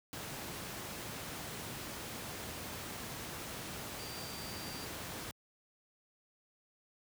sine tone in noise, 4699 Hz, D8, in tune, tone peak -49 dBFS, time 3.99-4.85 s, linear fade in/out 0 ms, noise pink, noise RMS -43 dBFS, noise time 0.13-5.31 s, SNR -9 dB, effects high-pass 80 Hz 12 dB/octave

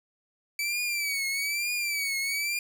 sawtooth tone with vibrato, 2300 Hz, D7, 37 cents flat, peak -24 dBFS, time 0.59-2.59 s, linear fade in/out 2 ms, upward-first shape triangle, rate 1.1 Hz, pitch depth 110 cents each way, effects none

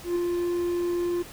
triangle tone with ADSR envelope, 349.2 Hz, F4, in tune, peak -19 dBFS, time 0.03-1.23 s, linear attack 130 ms, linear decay 3 ms, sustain -3 dB, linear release 15 ms, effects pink hiss -44 dBFS RMS until 1.32 s

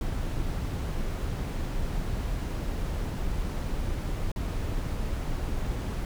brown noise with dropouts, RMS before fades -30 dBFS, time 0.01-6.05 s, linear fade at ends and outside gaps 1 ms, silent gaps 4.317-4.36 s, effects none

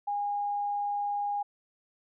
sine tone, 817 Hz, G#5, 29 cents flat, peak -28 dBFS, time 0.07-1.43 s, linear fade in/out 10 ms, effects none

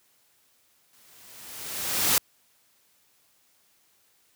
white noise with exponential growth, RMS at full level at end -20 dBFS, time 0.93-2.18 s, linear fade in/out 2 ms, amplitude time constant 270 ms, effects white hiss -65 dBFS RMS until 4.35 s + high-pass 60 Hz 12 dB/octave

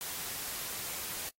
white noise, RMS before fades -39 dBFS, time 0.01-1.29 s, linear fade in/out 0 ms, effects noise-tail reverb RT60 0.1 s tail -21 dB re dry + AAC 48 kbps

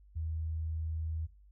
sine tone, 80 Hz, D#2, 49 cents sharp, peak -33 dBFS, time 0.15-1.27 s, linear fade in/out 20 ms, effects noise-tail reverb RT60 0.4 s tail -22 dB re dry + added 50 Hz sine -56 dBFS peak until 1.51 s

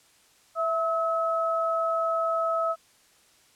sine tone pair together, 659.3 / 1288.5 Hz, E5 / E6, 0 / -40 cents, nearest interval octave, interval 1160 cents, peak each -26 dBFS, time 0.55-2.76 s, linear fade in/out 50 ms, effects white hiss -60 dBFS RMS until 3.55 s + low-pass 10000 Hz 12 dB/octave

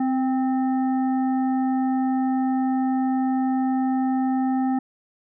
harmonic tone with a mistuned harmonic, 260 Hz, C4, 11 cents flat, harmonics 1 / 3 / 5 / 7, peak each -20 / -27 / -42 / -44 dBFS, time 0-4.79 s, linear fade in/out 5 ms, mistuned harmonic 3, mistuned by +20 cents, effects none

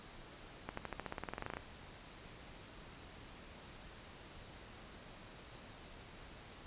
accelerating click train, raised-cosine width 0.5 ms, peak -25 dBFS, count 17, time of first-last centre 0.69-1.57 s, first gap 84 ms, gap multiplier 0.94, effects pink hiss -54 dBFS RMS until 6.66 s + resampled to 8000 Hz

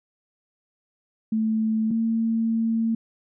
sine tone pair in turn, 220 / 226.2 Hz, A3 / A3, 0 / +48 cents, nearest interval unison, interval 48 cents, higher second, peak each -20 dBFS, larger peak neither, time 1.32-1.91 / 1.91-2.95 s, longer second, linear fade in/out 5 ms, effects none

